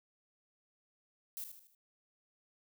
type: noise with echo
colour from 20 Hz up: violet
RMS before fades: -42 dBFS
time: 1.37-1.44 s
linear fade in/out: 0 ms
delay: 77 ms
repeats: 4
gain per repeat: -7 dB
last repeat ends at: 1.748 s
effects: none